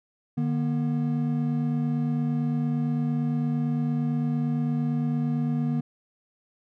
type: tone pair together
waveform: triangle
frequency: 151.19 / 240 Hz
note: D#3 / B3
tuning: -49 / -49 cents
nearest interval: minor sixth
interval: 800 cents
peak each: -24 dBFS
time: 0.37-5.81 s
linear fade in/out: 10 ms
effects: none